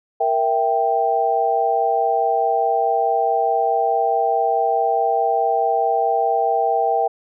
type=chord; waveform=sine; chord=E diminished; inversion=second; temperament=equal; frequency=466.2 / 659.3 / 784 Hz; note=Bb4 / E5 / G5; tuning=0 / 0 / 0 cents; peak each=-22 / -21 / -18 dBFS; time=0.2-7.08 s; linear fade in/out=10 ms; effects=none